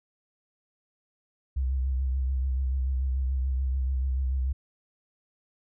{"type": "tone with vibrato", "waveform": "sine", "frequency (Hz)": 65.41, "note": "C2", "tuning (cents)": 0, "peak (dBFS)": -24, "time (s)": [1.56, 4.53], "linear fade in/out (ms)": 10, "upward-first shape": "triangle", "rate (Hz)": 6.9, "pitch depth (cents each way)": 61, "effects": []}